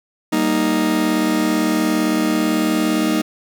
40% pulse chord, Eb major, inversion first, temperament just, 194.45 / 233.3 / 311.1 Hz, G3 / Bb3 / Eb4, -14 / +2 / 0 cents, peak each -22 / -20 / -17 dBFS, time 0.32-3.22 s, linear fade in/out 10 ms, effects none

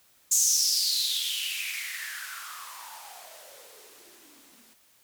violet noise with band-pass filter sweep, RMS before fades -31 dBFS, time 0.31-4.74 s, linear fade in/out 10 ms, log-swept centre 7000 to 210 Hz, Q 7, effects white hiss -62 dBFS RMS until 5.03 s

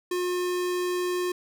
square tone, 358.8 Hz, F4, 47 cents sharp, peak -26 dBFS, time 0.11-1.32 s, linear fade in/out 5 ms, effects none

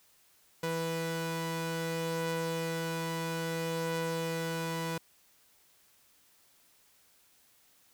sawtooth tone pair together, 164.6 / 493.2 Hz, E3 / B4, -2 / -2 cents, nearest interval octave + perfect fifth, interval 1900 cents, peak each -31 / -31 dBFS, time 0.63-4.98 s, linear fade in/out 5 ms, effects white hiss -65 dBFS RMS until 7.93 s

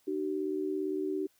sine tone pair together, 302.8 / 380.4 Hz, D#4 / F#4, -47 / +48 cents, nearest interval major third, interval 395 cents, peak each -34 / -32 dBFS, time 0.07-1.27 s, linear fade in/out 10 ms, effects white hiss -69 dBFS RMS until 1.39 s

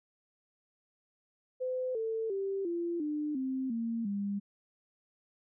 sine tone with pitch steps, 510 / 446.6 / 391 / 342.4 / 299.8 / 262.5 / 229.8 / 201.2 Hz, C5 / A4 / G4 / F4 / D4 / C4 / A#3 / G3, -44 / +26 / -4 / -34 / +36 / +6 / -25 / +45 cents, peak -31 dBFS, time 1.6-4.4 s, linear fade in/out 20 ms, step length 350 ms, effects none

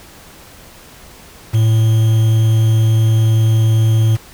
triangle tone with quantisation, 111.2 Hz, A2, 19 cents sharp, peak -7 dBFS, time 1.53-4.17 s, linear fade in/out 20 ms, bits 5, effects pink hiss -40 dBFS RMS until 4.33 s

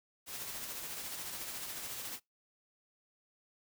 white noise with tremolo, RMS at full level -41 dBFS, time 0.26-2.2 s, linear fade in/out 50 ms, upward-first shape sine, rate 14 Hz, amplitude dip 35%, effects noise-tail reverb RT60 0.2 s tail -26 dB re dry

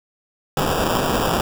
white noise with sample-and-hold, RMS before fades -20 dBFS, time 0.57-1.41 s, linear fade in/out 2 ms, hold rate 2100 Hz, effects none

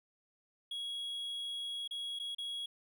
triangle tone with dropouts, 3322 Hz, G#7, in tune, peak -36 dBFS, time 0.71-2.66 s, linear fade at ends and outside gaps 5 ms, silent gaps 1.877-1.909 / 2.19-2.197 / 2.349-2.383 s, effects none

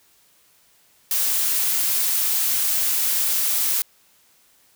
blue noise, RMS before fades -21 dBFS, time 1.11-3.82 s, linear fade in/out 2 ms, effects white hiss -58 dBFS RMS until 4.75 s

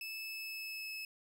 30% pulse tone with pitch glide, 2615 to 2595 Hz, E7 to E7, -15 to -28 cents, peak -38 dBFS, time 0.01-1.05 s, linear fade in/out 2 ms, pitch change -13 cents, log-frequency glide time 0.19-0.91 s, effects none

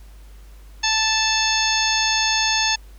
harmonic tone with a mistuned harmonic, 880 Hz, A5, in tune, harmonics 1 / 2 / 3 / 4 / 5 / 6 / 7, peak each -25 / -25 / -25 / -25 / -25 / -25 / -25 dBFS, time 0.83-2.76 s, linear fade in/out 10 ms, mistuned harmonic 7, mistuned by +88 cents, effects added 50 Hz sine -40 dBFS peak until 2.98 s + pink hiss -54 dBFS RMS until 2.98 s

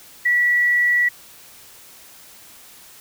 sine tone, 1944 Hz, B6, 28 cents flat, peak -14 dBFS, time 0.25-1.09 s, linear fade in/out 10 ms, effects white hiss -45 dBFS RMS until 3 s

